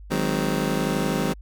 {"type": "chord", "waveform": "25% pulse", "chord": "Ab dominant seventh", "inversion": "second", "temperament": "just", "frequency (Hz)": [155.74, 186.89, 207.7, 259.6], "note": ["Eb3", "Gb3", "Ab3", "C4"], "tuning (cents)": [2, 18, 0, -13], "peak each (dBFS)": -24, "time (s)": [0.1, 1.34], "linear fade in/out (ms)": 20, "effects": ["added 50 Hz sine -39 dBFS peak until 1.41 s"]}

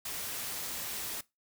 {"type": "noise", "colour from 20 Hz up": "white", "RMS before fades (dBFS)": -38, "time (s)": [0.05, 1.21], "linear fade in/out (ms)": 5, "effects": ["noise-tail reverb RT60 0.2 s tail -20 dB re dry"]}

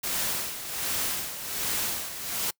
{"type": "noise with tremolo", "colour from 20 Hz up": "white", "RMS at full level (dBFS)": -28, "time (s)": [0.03, 2.51], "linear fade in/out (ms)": 10, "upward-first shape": "sine", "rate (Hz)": 1.3, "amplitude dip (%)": 65, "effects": ["noise-tail reverb RT60 0.1 s tail -25 dB re dry"]}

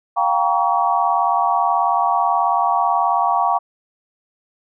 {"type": "chord", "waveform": "sine", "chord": "G half-diminished seventh", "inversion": "third", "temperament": "just", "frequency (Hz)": [705.6, 784, 940.8, 1128.9], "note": ["F5", "G5", "Bb5", "Db6"], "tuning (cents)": [18, 0, 16, 31], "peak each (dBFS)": -20, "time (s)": [0.16, 3.59], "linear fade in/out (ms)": 20, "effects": []}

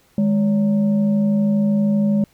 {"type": "tone with frequency modulation", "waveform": "sine", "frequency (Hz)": 205.8, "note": "G#3", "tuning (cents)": -16, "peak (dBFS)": -14, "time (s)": [0.18, 2.24], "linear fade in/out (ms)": 2, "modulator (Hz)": 359, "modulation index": 0.42, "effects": ["pink hiss -57 dBFS RMS until 2.33 s"]}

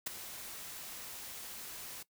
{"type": "noise with ADSR envelope", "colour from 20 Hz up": "white", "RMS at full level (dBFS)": -33, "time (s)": [0.06, 2.03], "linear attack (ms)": 10, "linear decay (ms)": 11, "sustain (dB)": -13, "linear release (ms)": 7, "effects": ["noise-tail reverb RT60 0.1 s tail -19 dB re dry"]}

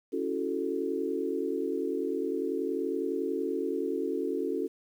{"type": "chord", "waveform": "sine", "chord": "F# minor seventh", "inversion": "second", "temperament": "equal with one note detuned", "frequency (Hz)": [278.3, 329.6, 370, 440], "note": ["C#4", "E4", "F#4", "A4"], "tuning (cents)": [7, 0, 0, 0], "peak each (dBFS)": [-34, -36, -33, -33], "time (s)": [0.12, 4.68], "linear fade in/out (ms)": 20, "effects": ["10-bit"]}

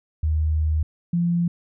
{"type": "tone pair in turn", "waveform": "sine", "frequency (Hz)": [77.78, 172.21], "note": ["D#2", "F3"], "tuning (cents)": [0, -24], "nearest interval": "octave + major second", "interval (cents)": 1376, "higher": "second", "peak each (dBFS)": -18, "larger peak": "neither", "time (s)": [[0.23, 0.83], [1.13, 1.48]], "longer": "first", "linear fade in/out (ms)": 5, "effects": []}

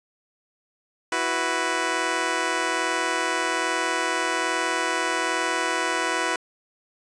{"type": "chord", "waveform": "10% pulse", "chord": "E suspended second", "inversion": "none", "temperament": "just", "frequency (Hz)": [329.6, 370.8, 494.4], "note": ["E4", "F#4", "B4"], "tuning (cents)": [0, 4, 2], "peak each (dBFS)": -20, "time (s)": [1.12, 6.36], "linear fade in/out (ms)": 2, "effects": ["resampled to 22050 Hz"]}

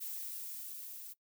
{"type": "noise with level ramp", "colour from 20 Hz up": "violet", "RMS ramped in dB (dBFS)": [-41, -48], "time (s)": [0, 1.14], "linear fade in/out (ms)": 20, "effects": ["noise-tail reverb RT60 0.1 s tail -20 dB re dry"]}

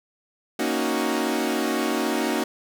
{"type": "chord", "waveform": "sawtooth", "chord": "D# minor seventh", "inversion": "second", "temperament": "equal", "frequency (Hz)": [233.1, 277.2, 311.1, 370], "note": ["A#3", "C#4", "D#4", "F#4"], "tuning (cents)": [0, 0, 0, 0], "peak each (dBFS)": -24, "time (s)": [0.59, 2.44], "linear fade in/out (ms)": 5, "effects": []}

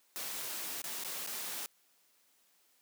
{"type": "noise with dropouts", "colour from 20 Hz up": "white", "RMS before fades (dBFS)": -40, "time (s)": [0.16, 1.66], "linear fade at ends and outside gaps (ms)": 0, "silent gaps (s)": [[0.818, 0.841], [1.037, 1.047], [1.264, 1.273]], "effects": ["white hiss -70 dBFS RMS until 2.81 s", "high-pass 200 Hz 12 dB/octave"]}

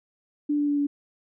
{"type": "tone with pitch steps", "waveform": "sine", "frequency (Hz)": [293.7, 291.3, 289, 286.7], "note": ["D4", "D4", "D4", "D4"], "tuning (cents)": [0, -14, -28, -42], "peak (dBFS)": -21, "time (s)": [0.49, 0.87], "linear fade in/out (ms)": 10, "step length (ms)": 95, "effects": []}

